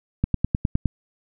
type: click train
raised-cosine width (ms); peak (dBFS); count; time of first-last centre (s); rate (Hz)
5; -7; 7; 0.24-0.857; 9.72
effects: none